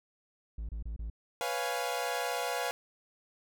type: tone bursts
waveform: triangle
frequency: 55 Hz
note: A1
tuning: in tune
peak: -33 dBFS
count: 4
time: 0.58-1.101 s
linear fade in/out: 5 ms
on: 110 ms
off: 27 ms
type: chord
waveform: sawtooth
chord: C# dominant seventh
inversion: third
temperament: equal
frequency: 493.9 / 554.4 / 698.5 / 830.6 Hz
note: B4 / C#5 / E#5 / G#5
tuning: 0 / 0 / 0 / 0 cents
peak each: -33 / -35 / -32 / -34 dBFS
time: 1.41-2.71 s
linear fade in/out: 0 ms
effects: none